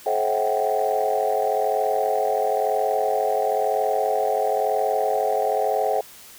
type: tone cluster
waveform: sine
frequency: 430.5 / 534 / 647 / 741 / 782 Hz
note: A4 / C5 / E5 / F#5 / G5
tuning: -38 / +35 / -32 / +2 / -4 cents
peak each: -25 dBFS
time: 0.06-6.01 s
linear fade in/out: 5 ms
effects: tanh soft clip ceiling -11 dBFS + white hiss -45 dBFS RMS until 6.38 s